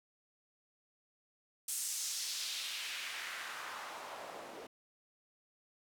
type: noise with band-pass filter sweep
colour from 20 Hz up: white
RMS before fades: -42 dBFS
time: 1.68-4.67 s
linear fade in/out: 5 ms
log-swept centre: 9000 to 440 Hz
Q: 1.5
effects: none